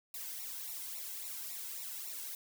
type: noise with flanger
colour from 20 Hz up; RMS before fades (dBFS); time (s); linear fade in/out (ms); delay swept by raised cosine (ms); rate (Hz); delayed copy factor
blue; -43; 0.14-2.35; 2; 0.62 to 1.72; 3.6; -0.95
effects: none